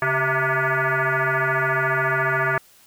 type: tone with frequency modulation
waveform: sine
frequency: 138.59 Hz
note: C#3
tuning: in tune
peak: -18 dBFS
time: 0.02-2.58 s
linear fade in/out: 2 ms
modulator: 263 Hz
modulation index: 7
effects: white hiss -53 dBFS RMS until 2.86 s